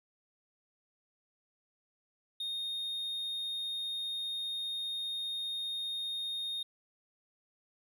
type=tone; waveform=triangle; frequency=3695 Hz; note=A#7; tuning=16 cents flat; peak=-33 dBFS; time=2.4-6.63 s; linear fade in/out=5 ms; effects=none